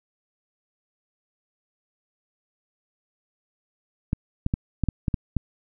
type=clicks; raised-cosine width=5 ms; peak=-10 dBFS; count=8; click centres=4.131 / 4.464 / 4.539 / 4.837 / 4.887 / 5.082 / 5.142 / 5.367 s; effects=none